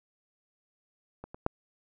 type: clicks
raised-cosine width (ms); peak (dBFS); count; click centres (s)
1; -27 / -28 / -12; 3; 1.24 / 1.345 / 1.464
effects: none